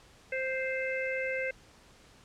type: harmonic tone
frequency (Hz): 523.3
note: C5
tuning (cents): 0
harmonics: 1 / 3 / 4 / 5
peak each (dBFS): -33 / -38 / -35 / -41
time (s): 0.32-1.51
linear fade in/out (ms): 5
effects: pink hiss -58 dBFS RMS until 2.24 s + low-pass 8000 Hz 12 dB/octave